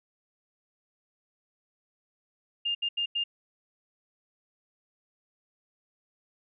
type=tone bursts at uneven times; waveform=sine; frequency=2812 Hz; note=F7; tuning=11 cents sharp; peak=-26 dBFS; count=4; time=2.65-2.75 / 2.82-2.89 / 2.97-3.06 / 3.15-3.24 s; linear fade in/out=10 ms; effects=none